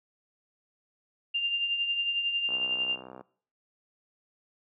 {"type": "tone with tremolo", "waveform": "sine", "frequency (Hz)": 2794, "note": "F7", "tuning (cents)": 0, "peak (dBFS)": -24, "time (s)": [1.34, 2.96], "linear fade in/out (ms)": 10, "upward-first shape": "triangle", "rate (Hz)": 11, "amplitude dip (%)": 60}
{"type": "click train", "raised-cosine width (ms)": 1, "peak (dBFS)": -29, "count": 47, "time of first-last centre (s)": [2.49, 3.21], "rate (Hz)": 63.9}
{"effects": ["noise-tail reverb RT60 0.5 s tail -20 dB re dry", "high-pass 200 Hz 12 dB/octave"]}